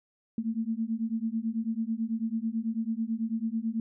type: beating tone pair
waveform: sine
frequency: 220.7 / 229.8 Hz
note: A3 / A#3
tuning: +5 / -25 cents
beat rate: 9.1 Hz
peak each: -31 dBFS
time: 0.38-3.8 s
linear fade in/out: 2 ms
effects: none